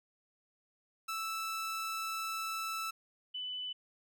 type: tone pair in turn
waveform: sawtooth / sine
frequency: 1318.5 / 2996 Hz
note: E6 / F#7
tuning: 0 / +21 cents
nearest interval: octave + major second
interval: 1421 cents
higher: second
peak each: -32 / -37 dBFS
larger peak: first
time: 1.08-2.91 / 3.34-3.73 s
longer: first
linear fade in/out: 10 ms
effects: none